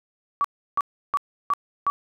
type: tone bursts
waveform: sine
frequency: 1142 Hz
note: D6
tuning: 49 cents flat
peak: -18 dBFS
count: 5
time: 0.41-1.9 s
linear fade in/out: 0 ms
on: 34 ms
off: 330 ms
effects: none